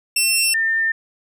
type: tone pair in turn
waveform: 15% pulse / sine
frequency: 2701 / 1802.7 Hz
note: E7 / A6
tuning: +42 / +42 cents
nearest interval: perfect fifth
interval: 700 cents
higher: first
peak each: -8 / -16 dBFS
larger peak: first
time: 0.16-0.54 / 0.54-0.92 s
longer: neither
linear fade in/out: 5 ms
effects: none